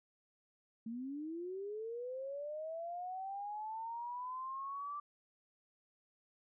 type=linear sweep; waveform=sine; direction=up; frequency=220 to 1174.7 Hz; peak=-40 dBFS; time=0.86-5 s; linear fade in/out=5 ms; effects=none